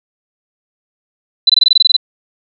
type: tone bursts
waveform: sine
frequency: 3999 Hz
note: B7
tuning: 21 cents sharp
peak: -4 dBFS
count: 11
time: 1.47-1.966 s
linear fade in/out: 5 ms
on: 26 ms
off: 21 ms
effects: none